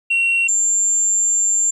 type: tone pair in turn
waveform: sine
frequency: 2734 / 7299 Hz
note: F7 / A#8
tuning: -37 / -37 cents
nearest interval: octave + perfect fourth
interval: 1700 cents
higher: second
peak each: -12 dBFS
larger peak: neither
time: 0.1-0.48 / 0.48-1.71 s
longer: second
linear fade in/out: 10 ms
effects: tanh soft clip ceiling -12 dBFS + 9-bit